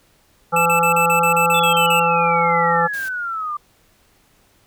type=harmonic tone; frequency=169 Hz; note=E3; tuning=43 cents sharp; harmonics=1 / 3 / 5 / 7 / 8; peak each=-25 / -21 / -18 / -25 / -19 dBFS; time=0.52-2.88 s; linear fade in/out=20 ms
type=tone bursts; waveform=square; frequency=2637 Hz; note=E7; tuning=in tune; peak=-18 dBFS; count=11; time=0.56-1.999 s; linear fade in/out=5 ms; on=99 ms; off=35 ms
type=exponential sweep; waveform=sine; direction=down; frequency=3536 to 1174 Hz; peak=-22 dBFS; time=1.54-3.57 s; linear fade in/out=5 ms
type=noise; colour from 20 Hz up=white; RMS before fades=-37 dBFS; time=2.93-3.09 s; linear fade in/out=10 ms
effects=pink hiss -57 dBFS RMS until 4.66 s